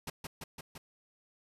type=noise with echo; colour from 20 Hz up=pink; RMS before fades=-39 dBFS; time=0.07-0.1 s; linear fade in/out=5 ms; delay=170 ms; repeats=4; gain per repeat=-2 dB; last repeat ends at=0.78 s; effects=resampled to 32000 Hz